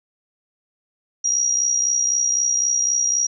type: tone with amplitude modulation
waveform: sine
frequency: 5720 Hz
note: F8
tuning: 41 cents sharp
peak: -14 dBFS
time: 1.24-3.27 s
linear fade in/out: 10 ms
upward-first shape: sine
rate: 63.9 Hz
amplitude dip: 60%
effects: none